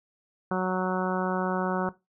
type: harmonic tone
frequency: 185 Hz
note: F#3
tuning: in tune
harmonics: 1 / 2 / 3 / 4 / 5 / 6 / 7 / 8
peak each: -28 / -31 / -33 / -34 / -35 / -36 / -36 / -37 dBFS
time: 0.51-1.89 s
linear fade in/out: 2 ms
effects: noise-tail reverb RT60 0.2 s tail -17 dB re dry